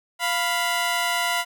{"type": "tone pair together", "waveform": "15% pulse", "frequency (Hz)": [698.5, 987.8], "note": ["F5", "B5"], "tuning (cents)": [0, 0], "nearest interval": "tritone", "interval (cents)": 600, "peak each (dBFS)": -18, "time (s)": [0.19, 1.45], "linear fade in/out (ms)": 50, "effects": []}